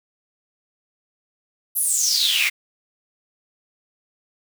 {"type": "noise with high-pass filter sweep", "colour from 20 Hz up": "pink", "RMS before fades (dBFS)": -20, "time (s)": [1.75, 2.5], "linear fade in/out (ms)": 20, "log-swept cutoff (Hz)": [12000, 2100], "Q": 8.6, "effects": []}